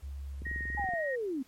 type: tone with pitch glide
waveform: sine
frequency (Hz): 69.3 to 68.7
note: C#2 to C#2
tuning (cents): 0 to -15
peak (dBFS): -37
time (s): 0.02-0.87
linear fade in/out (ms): 20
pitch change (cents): -15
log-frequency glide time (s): 0.25-0.4
type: click train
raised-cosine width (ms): 3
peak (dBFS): -32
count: 12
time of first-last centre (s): 0.42-0.936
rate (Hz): 21.3
type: tone with vibrato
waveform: sine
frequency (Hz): 1872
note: A#6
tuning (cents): +7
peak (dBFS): -34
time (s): 0.45-1.16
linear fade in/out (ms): 10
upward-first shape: sine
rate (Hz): 3.8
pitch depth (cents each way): 11
type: linear sweep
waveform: sine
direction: down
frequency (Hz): 843 to 245.7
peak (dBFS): -31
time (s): 0.77-1.43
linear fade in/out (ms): 10
effects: pink hiss -63 dBFS RMS until 1.47 s + MP3 64 kbps